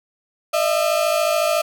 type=tone pair together; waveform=35% pulse; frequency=610 / 663.9 Hz; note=D#5 / E5; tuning=-34 / +12 cents; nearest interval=minor second; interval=146 cents; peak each=-18 dBFS; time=0.53-1.62 s; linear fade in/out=10 ms; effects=none